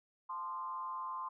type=tone with frequency modulation; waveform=sine; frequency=1042 Hz; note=C6; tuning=7 cents flat; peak=-38 dBFS; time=0.29-1.29 s; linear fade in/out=10 ms; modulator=165 Hz; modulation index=0.66; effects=none